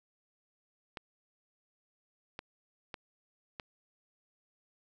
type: clicks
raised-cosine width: 0.3 ms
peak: -24 dBFS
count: 4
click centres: 0.972 / 2.391 / 2.942 / 3.598 s
effects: none